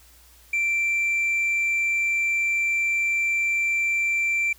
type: tone with tanh clipping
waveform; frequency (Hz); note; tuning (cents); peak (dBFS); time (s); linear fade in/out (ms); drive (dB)
sine; 2349; D7; 0; -21; 0.53-4.53; 5; 2
effects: added 60 Hz sine -54 dBFS peak until 4.58 s + white hiss -54 dBFS RMS until 4.58 s